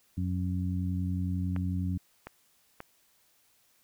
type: harmonic tone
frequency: 91 Hz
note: F#2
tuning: 28 cents flat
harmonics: 1 / 2 / 3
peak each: -30 / -33 / -38 dBFS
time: 0.17-1.98 s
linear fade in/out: 10 ms
type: clicks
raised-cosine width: 0.5 ms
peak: -25 dBFS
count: 3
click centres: 1.563 / 2.27 / 2.804 s
effects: white hiss -67 dBFS RMS until 3.83 s